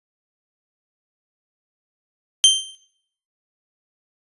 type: tone with exponential decay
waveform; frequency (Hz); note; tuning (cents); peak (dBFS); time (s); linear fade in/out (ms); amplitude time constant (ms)
sawtooth; 3136; G7; 0; -3; 2.44-2.75; 0; 67
effects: noise-tail reverb RT60 0.7 s tail -18 dB re dry + resampled to 24000 Hz